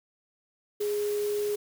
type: tone in noise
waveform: sine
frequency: 414.5 Hz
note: G#4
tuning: 3 cents flat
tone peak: -26 dBFS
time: 0.8-1.56 s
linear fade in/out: 10 ms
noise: white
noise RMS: -42 dBFS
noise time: 0.8-1.56 s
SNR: +13 dB
effects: none